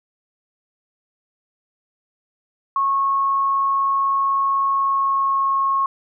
sine tone with pitch glide, 1096 to 1089.7 Hz, C#6 to C#6, -20 to -30 cents, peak -16 dBFS, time 2.76-5.86 s, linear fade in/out 2 ms, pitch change -10 cents, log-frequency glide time 4.73-5.55 s, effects none

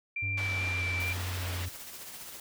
sine tone with vibrato, 2349 Hz, D7, in tune, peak -31 dBFS, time 0.16-1.13 s, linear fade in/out 5 ms, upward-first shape square, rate 2.3 Hz, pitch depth 11 cents each way
triangle tone with pitch glide, 97.4 to 89.83 Hz, G2 to F2, -11 to +49 cents, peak -31 dBFS, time 0.22-1.69 s, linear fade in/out 10 ms, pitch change -140 cents, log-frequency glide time 0.43-0.79 s
white low-pass noise, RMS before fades -41 dBFS, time 0.37-1.66 s, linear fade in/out 10 ms, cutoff 3400 Hz, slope 12 dB/octave
white noise with tremolo, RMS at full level -43 dBFS, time 1-2.4 s, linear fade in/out 2 ms, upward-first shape sine, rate 15 Hz, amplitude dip 35%
effects none

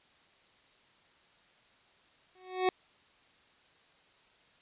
25% pulse tone with exponential growth, 370 Hz, F#4, in tune, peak -19 dBFS, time 2.35-2.69 s, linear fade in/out 2 ms, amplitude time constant 73 ms, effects white hiss -64 dBFS RMS until 4.61 s + resampled to 8000 Hz

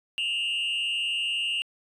sine tone with frequency modulation, 2809 Hz, F7, 9 cents sharp, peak -23 dBFS, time 0.18-1.62 s, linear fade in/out 0 ms, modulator 182 Hz, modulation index 0.67, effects tanh soft clip ceiling -24 dBFS

